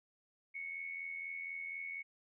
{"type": "tone with amplitude modulation", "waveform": "sine", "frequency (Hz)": 2209, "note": "C#7", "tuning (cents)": -7, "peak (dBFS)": -38, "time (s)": [0.54, 2.03], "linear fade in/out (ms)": 20, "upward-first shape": "sine", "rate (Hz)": 84.1, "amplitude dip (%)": 55, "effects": []}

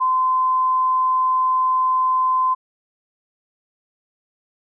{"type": "tone", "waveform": "sine", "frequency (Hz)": 1030, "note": "C6", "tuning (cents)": -28, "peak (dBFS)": -15, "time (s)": [0, 2.55], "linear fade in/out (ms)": 20, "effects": []}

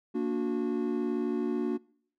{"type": "chord", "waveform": "triangle", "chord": "Bb augmented", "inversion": "none", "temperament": "just", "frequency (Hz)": [233.1, 291.4, 364.2], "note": ["Bb3", "D4", "F#4"], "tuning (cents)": [0, -13, -27], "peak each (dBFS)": -30, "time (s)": [0.14, 1.78], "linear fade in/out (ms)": 20, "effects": ["noise-tail reverb RT60 0.6 s tail -24 dB re dry"]}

